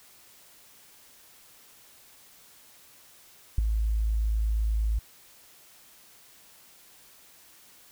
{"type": "tone with ADSR envelope", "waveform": "sine", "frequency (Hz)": 54.2, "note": "A1", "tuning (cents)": -25, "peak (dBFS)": -15, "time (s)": [3.58, 4.99], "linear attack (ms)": 5, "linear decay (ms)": 8, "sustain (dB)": -8, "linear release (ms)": 6, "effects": ["white hiss -55 dBFS RMS until 7.91 s"]}